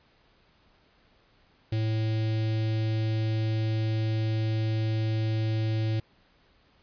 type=tone with notch filter; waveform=square; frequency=110 Hz; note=A2; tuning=in tune; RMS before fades=-27 dBFS; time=1.72-6 s; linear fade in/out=5 ms; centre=1100 Hz; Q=0.61; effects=pink hiss -63 dBFS RMS until 6.82 s + resampled to 11025 Hz